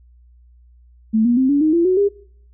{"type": "tone with pitch steps", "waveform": "sine", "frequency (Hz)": [220, 239.9, 261.6, 285.3, 311.1, 339.3, 370, 403.5], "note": ["A3", "A#3", "C4", "C#4", "D#4", "F4", "F#4", "G#4"], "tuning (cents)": [0, 50, 0, 50, 0, -50, 0, -50], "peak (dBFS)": -12, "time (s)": [1.13, 2.09], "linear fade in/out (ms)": 20, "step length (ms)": 120, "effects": ["noise-tail reverb RT60 0.7 s tail -26 dB re dry", "added 60 Hz sine -46 dBFS peak until 2.53 s"]}